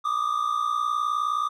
triangle tone pair together, 1174 / 1233.4 Hz, D6 / D#6, -1 / -16 cents, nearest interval minor second, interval 85 cents, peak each -24 dBFS, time 0.04-1.49 s, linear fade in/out 20 ms, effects none

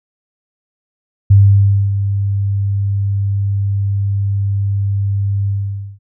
sine tone with ADSR envelope, 99.6 Hz, G2, 28 cents sharp, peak -3 dBFS, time 1.3-5.99 s, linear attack 10 ms, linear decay 600 ms, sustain -10 dB, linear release 510 ms, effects none

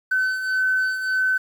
triangle beating tone pair, 1519 / 1520.7 Hz, F#6 / F#6, +45 / +47 cents, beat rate 1.7 Hz, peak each -23 / -17 dBFS, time 0.11-1.38 s, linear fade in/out 10 ms, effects tanh soft clip ceiling -15 dBFS + 8-bit

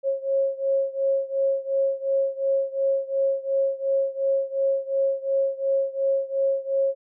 sine beating tone pair, 543 / 545.8 Hz, C#5 / C#5, -36 / -27 cents, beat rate 2.8 Hz, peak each -23 / -25 dBFS, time 0.03-6.95 s, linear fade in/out 50 ms, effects none

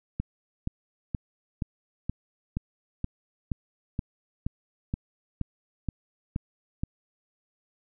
click train, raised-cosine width 5 ms, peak -16 dBFS, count 15, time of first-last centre 0.2-6.835 s, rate 2.11 Hz, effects none

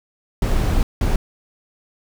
brown noise bursts at uneven times, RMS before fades -17 dBFS, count 2, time 0.42-0.83 / 1.01-1.16 s, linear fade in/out 2 ms, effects none

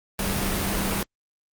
sine tone in noise, 195.6 Hz, G3, 4 cents flat, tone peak -30 dBFS, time 0.19-1.03 s, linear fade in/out 2 ms, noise pink, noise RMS -26 dBFS, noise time 0.19-1.03 s, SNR -7 dB, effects Opus 32 kbps

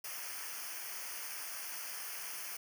white noise with comb filter, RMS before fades -43 dBFS, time 0.04-2.57 s, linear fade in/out 5 ms, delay 0.26 ms, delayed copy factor -0.95, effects none

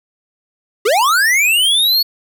square linear sweep, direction up, 372.3 to 4435 Hz, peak -11 dBFS, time 0.85-2.03 s, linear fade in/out 10 ms, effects none

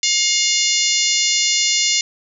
harmonic tone with a mistuned harmonic, 712 Hz, F5, 33 cents sharp, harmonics 3 / 4 / 5 / 6 / 7 / 8 / 9 / 10, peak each -23 / -23 / -23 / -23 / -23 / -23 / -23 / -23 dBFS, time 0.03-2.01 s, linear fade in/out 2 ms, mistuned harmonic 5, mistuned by -16 cents, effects none

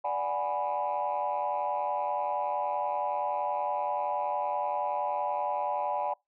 sine chord, G# half-diminished seventh, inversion second, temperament equal, 587.3 / 740 / 830.6 / 987.8 Hz, D5 / F#5 / G#5 / B5, 0 / 0 / 0 / 0 cents, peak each -33 / -33 / -31 / -33 dBFS, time 0.04-6.14 s, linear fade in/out 10 ms, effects noise-tail reverb RT60 0.2 s tail -26 dB re dry + tanh soft clip ceiling -21 dBFS

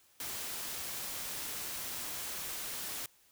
white noise, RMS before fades -40 dBFS, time 0.2-3.06 s, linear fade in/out 2 ms, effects white hiss -66 dBFS RMS until 3.31 s

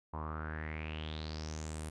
sawtooth tone with low-pass filter sweep, 77.78 Hz, D#2, in tune, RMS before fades -41 dBFS, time 0.13-1.9 s, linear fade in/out 10 ms, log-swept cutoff 960 to 10000 Hz, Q 6.6, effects none

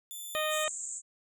5% pulse tone, 3520 Hz, A7, in tune, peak -32 dBFS, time 0.11-0.64 s, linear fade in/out 0 ms
harmonic tone, 617 Hz, D#5, 15 cents flat, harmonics 1 / 2 / 3 / 4 / 5 / 6, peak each -32 / -35 / -37 / -38 / -39 / -40 dBFS, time 0.35-0.68 s, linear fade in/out 0 ms
white band-pass noise, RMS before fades -39 dBFS, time 0.49-1.02 s, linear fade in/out 50 ms, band 6900 to 8000 Hz, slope 96 dB/octave
effects none

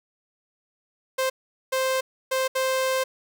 sawtooth tone bursts at uneven times, 523.3 Hz, C5, in tune, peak -18 dBFS, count 4, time 1.18-1.3 / 1.72-2.01 / 2.31-2.48 / 2.55-3.04 s, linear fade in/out 10 ms, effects none

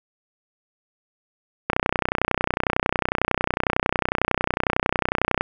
click train, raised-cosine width 0.5 ms, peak -4 dBFS, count 116, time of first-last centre 1.7-5.41 s, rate 31 Hz, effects none

